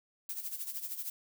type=noise with tremolo; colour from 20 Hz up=violet; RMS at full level=-37 dBFS; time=0.29-1.1 s; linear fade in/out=2 ms; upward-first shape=sine; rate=13 Hz; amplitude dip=70%; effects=none